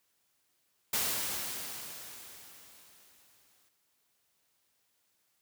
white noise with exponential decay, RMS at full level -30 dBFS, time 0.93-3.69 s, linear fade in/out 5 ms, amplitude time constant 600 ms, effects white hiss -75 dBFS RMS until 5.41 s + high-pass 60 Hz 12 dB/octave

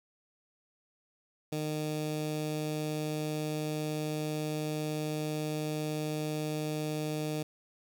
15% pulse tone with notch filter, 153 Hz, D#3, 29 cents flat, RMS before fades -34 dBFS, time 1.52-7.43 s, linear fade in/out 5 ms, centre 1500 Hz, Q 1.4, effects none

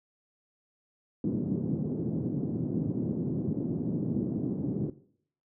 white band-pass noise, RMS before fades -31 dBFS, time 1.24-4.9 s, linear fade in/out 2 ms, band 120 to 300 Hz, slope 24 dB/octave, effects noise-tail reverb RT60 0.6 s tail -17 dB re dry

